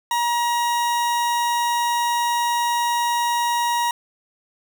40% pulse tone, 950 Hz, A#5, 33 cents sharp, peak -18 dBFS, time 0.11-3.91 s, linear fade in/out 2 ms, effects none

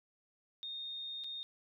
sine tone with dropouts, 3682 Hz, A#7, 22 cents flat, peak -40 dBFS, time 0.63-1.43 s, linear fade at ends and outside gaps 0 ms, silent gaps 1.238-1.243 s, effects 13-bit

